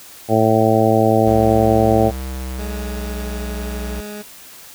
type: harmonic tone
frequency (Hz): 110.5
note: A2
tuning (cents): +8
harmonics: 1 / 2 / 3 / 4 / 5 / 6 / 7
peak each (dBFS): -19 / -19 / -19 / -19 / -19 / -19 / -19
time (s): 0.28-2.12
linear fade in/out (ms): 50
type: tone with pitch glide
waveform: square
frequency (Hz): 65.41 to 61.38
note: C2 to B1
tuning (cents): 0 to -10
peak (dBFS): -25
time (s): 1.26-4.01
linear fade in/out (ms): 10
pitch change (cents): -110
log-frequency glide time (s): 2.25-3.15
type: tone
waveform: 20% pulse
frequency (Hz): 208.7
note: G#3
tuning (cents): +9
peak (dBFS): -24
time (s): 2.58-4.23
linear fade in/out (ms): 20
effects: white hiss -40 dBFS RMS until 4.74 s